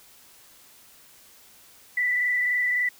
sine tone with frequency modulation, 1975.5 Hz, B6, in tune, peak -21 dBFS, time 1.97-2.89 s, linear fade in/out 5 ms, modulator 23.6 Hz, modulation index 1.3, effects white hiss -53 dBFS RMS until 2.99 s

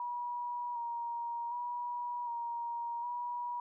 sine tone with vibrato, 954 Hz, A#5, 40 cents sharp, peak -35 dBFS, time 0-3.6 s, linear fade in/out 2 ms, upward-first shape square, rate 0.66 Hz, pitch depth 22 cents each way, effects none

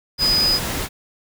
sine tone in noise, 4978 Hz, D#8, in tune, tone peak -15 dBFS, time 0.18-0.6 s, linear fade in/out 50 ms, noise pink, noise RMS -25 dBFS, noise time 0.18-0.89 s, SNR +7 dB, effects none

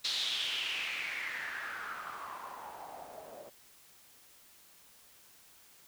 blue noise with low-pass filter sweep, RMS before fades -39 dBFS, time 0.04-3.5 s, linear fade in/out 10 ms, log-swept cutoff 4100 to 550 Hz, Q 4.9, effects white hiss -60 dBFS RMS until 5.87 s

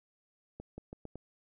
accelerating click train, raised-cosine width 2 ms, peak -30 dBFS, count 5, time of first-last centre 0.6-1.156 s, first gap 180 ms, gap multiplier 0.83, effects none

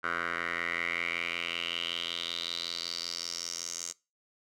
10% pulse tone with band-pass filter sweep, 85.3 Hz, F2, 40 cents flat, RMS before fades -35 dBFS, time 0.03-3.93 s, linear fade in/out 20 ms, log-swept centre 1500 to 6700 Hz, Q 5.1, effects noise-tail reverb RT60 0.3 s tail -24 dB re dry

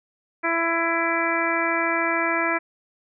harmonic tone, 333.4 Hz, E4, 20 cents sharp, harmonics 1 / 2 / 3 / 4 / 5 / 6 / 7, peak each -28 / -28 / -28 / -28 / -28 / -28 / -28 dBFS, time 0.43-2.59 s, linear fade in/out 20 ms, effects none

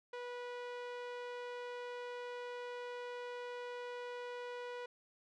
sawtooth tone with low-pass filter, 488.8 Hz, B4, 18 cents flat, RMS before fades -45 dBFS, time 0.13-4.86 s, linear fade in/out 5 ms, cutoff 3300 Hz, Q 0.69, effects none

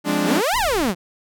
sawtooth chord, D half-diminished seventh, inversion first, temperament equal, 174.61 / 207.7 / 261.6 / 293.7 Hz, F3 / Ab3 / C4 / D4, 0 / 0 / 0 / 0 cents, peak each -22 / -20 / -23 / -17 dBFS, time 0.04-0.42 s, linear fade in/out 50 ms
sawtooth exponential two-way sweep, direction up then down, 161.5 to 1046.5 to 161.5 Hz, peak -14 dBFS, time 0.24-0.95 s, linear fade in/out 50 ms, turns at 0.57 s
brown noise, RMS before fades -33 dBFS, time 0.53-0.9 s, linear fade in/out 5 ms
effects none

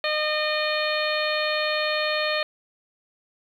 harmonic tone, 610 Hz, D#5, 34 cents flat, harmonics 1 / 2 / 3 / 4 / 5 / 6 / 7, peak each -26 / -31 / -29 / -30 / -34 / -33 / -32 dBFS, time 0.04-2.43 s, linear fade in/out 2 ms, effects 9-bit

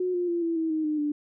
sine tone with pitch steps, 364.5 / 353.7 / 343.2 / 333.1 / 323.2 / 313.7 / 304.4 / 295.4 Hz, F#4 / F4 / F4 / E4 / E4 / D#4 / D#4 / D4, -26 / +22 / -30 / +18 / -34 / +14 / -38 / +10 cents, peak -24 dBFS, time 0-1.12 s, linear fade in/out 5 ms, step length 140 ms, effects none

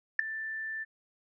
sine tone with ADSR envelope, 1769 Hz, A6, 9 cents sharp, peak -15 dBFS, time 0.19-0.85 s, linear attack 4 ms, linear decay 4 ms, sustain -19 dB, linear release 26 ms, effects tanh soft clip ceiling -11 dBFS

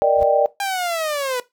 sine chord, Eb major seventh, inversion second, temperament equal, 466.2 / 587.3 / 622.3 / 784 Hz, Bb4 / D5 / Eb5 / G5, 0 / 0 / 0 / 0 cents, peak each -21 / -15 / -21 / -19 dBFS, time 0.02-0.46 s, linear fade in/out 0 ms
brown noise with exponential growth, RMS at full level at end -26 dBFS, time 0.13-0.23 s, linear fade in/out 0 ms, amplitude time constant 21 ms
sawtooth linear sweep, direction down, 806 to 486.1 Hz, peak -17 dBFS, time 0.6-1.4 s, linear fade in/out 2 ms
effects noise-tail reverb RT60 0.2 s tail -18 dB re dry

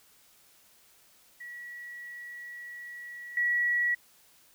sine tone with level steps, 1931 Hz, B6, 39 cents flat, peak -40 / -24 dBFS, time 1.4-3.95 s, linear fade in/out 10 ms, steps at 3.37 s, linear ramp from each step 2 ms, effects white hiss -61 dBFS RMS until 4.54 s

